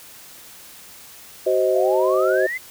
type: chord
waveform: sine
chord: C diminished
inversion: second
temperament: just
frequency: 376.7 / 523.3 / 627.9 Hz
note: Gb4 / C5 / Eb5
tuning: +31 / 0 / +16 cents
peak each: -20 dBFS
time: 1.46-2.47 s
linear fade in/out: 10 ms
type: exponential sweep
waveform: sine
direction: up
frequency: 645 to 2099 Hz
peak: -24 dBFS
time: 1.74-2.58 s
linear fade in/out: 10 ms
effects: white hiss -43 dBFS RMS until 2.7 s